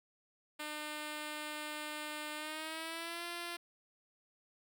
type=tone with pitch glide; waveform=5% pulse; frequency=301.8 to 344.7 Hz; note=D4 to F4; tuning=+47 to -23 cents; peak=-29 dBFS; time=0.59-3.57 s; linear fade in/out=10 ms; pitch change=+230 cents; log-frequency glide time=2.35-3.25 s; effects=none